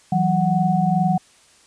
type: tone cluster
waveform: sine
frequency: 165.2 / 187.5 / 741 Hz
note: E3 / F#3 / F#5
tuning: +4 / +23 / +2 cents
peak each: -20 dBFS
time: 0.12-1.18 s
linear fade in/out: 5 ms
effects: white hiss -53 dBFS RMS until 1.66 s + resampled to 22050 Hz